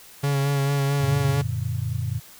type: tone with vibrato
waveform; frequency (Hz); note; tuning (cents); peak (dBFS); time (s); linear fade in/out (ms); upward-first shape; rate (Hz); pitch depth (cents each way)
45% pulse; 140; C#3; +18; -20; 0.23-1.42; 10; sine; 4.5; 25
type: chord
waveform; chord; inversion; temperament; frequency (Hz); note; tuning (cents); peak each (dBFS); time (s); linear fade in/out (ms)
sine; Gb augmented; none; equal; 92.5 / 116.54 / 146.83; Gb2 / Bb2 / D3; 0 / 0 / 0; -29 / -26 / -31; 1-2.2; 20
effects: white hiss -47 dBFS RMS until 2.39 s